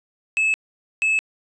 triangle tone pair in turn, 2600 / 2600 Hz, E7 / E7, -24 / -24 cents, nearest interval unison, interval 0 cents, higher neither, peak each -15 dBFS, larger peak neither, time 0.37-0.54 / 1.02-1.19 s, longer neither, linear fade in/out 0 ms, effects resampled to 22050 Hz

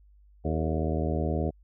harmonic tone with a mistuned harmonic, 79 Hz, D#2, 27 cents sharp, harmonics 1 / 2 / 3 / 4 / 5 / 6 / 7 / 8 / 9, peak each -29 / -32 / -34 / -35 / -36 / -37 / -37 / -38 / -39 dBFS, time 0.44-1.51 s, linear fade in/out 20 ms, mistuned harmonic 6, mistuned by -75 cents, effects added 50 Hz sine -54 dBFS peak until 1.63 s

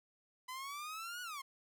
sawtooth exponential two-way sweep, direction up then down, 1005 to 1480 to 1047 Hz, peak -39 dBFS, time 0.48-1.42 s, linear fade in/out 10 ms, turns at 1.22 s, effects none

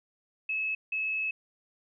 sine tone bursts at uneven times, 2589 Hz, E7, 32 cents flat, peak -28 dBFS, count 2, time 0.49-0.75 / 0.92-1.31 s, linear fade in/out 5 ms, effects none

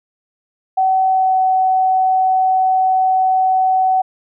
sine tone with pitch glide, 758 to 752.8 Hz, F#5 to F#5, +42 to +30 cents, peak -11 dBFS, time 0.77-4.02 s, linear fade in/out 10 ms, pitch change -12 cents, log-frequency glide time 1.07-1.39 s, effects none

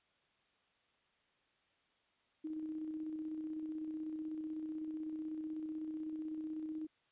sine tone with tremolo, 312.4 Hz, D#4, 7 cents sharp, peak -38 dBFS, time 2.44-6.87 s, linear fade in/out 10 ms, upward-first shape square, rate 16 Hz, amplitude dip 30%, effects white hiss -75 dBFS RMS until 7.11 s + resampled to 8000 Hz

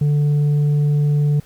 triangle tone with tanh clipping, 146.83 Hz, D3, in tune, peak -14 dBFS, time 0.01-1.4 s, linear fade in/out 5 ms, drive 8 dB, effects pink hiss -50 dBFS RMS until 1.45 s

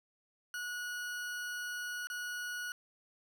40% pulse tone with dropouts, 1460 Hz, F#6, 24 cents flat, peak -37 dBFS, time 0.54-2.72 s, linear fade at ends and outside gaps 1 ms, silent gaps 2.071-2.1 s, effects none

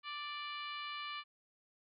harmonic tone, 587.3 Hz, D5, in tune, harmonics 2 / 3 / 4 / 5 / 6 / 7 / 8, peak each -44 / -51 / -47 / -48 / -53 / -53 / -62 dBFS, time 0.03-1.24 s, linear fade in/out 50 ms, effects none

